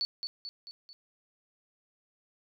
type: tone with echo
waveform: sine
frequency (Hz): 4461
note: C#8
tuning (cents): +10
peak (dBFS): -28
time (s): 0.01-0.05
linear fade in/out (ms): 0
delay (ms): 220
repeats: 4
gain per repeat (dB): -5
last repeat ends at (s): 0.93
effects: none